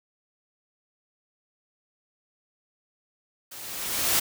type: noise with level ramp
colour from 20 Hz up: white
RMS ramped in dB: -42 to -21 dBFS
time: 3.51-4.2 s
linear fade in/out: 10 ms
effects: none